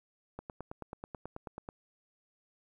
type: click train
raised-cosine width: 1 ms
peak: -27 dBFS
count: 13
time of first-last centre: 0.39-1.689 s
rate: 9.24 Hz
effects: 11-bit